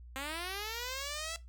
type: linear sweep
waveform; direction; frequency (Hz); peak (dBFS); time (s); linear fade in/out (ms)
5% pulse; up; 261.6 to 669; -26; 0.16-1.36; 0
effects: noise-tail reverb RT60 0.2 s tail -17 dB re dry + added 60 Hz sine -48 dBFS peak until 1.48 s